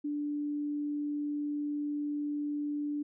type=tone; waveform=sine; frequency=293.2 Hz; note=D4; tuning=3 cents flat; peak=-31 dBFS; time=0.04-3.03 s; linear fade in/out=10 ms; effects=none